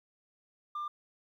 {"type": "tone", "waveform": "sine", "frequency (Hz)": 1194, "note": "D6", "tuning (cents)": 28, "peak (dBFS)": -32, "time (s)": [0.75, 0.88], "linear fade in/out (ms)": 5, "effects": ["tanh soft clip ceiling -33 dBFS", "12-bit"]}